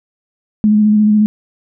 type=tone with vibrato; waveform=sine; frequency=211.7 Hz; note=G#3; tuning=33 cents sharp; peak=-7 dBFS; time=0.64-1.26 s; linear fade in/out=0 ms; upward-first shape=square; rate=14 Hz; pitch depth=18 cents each way; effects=none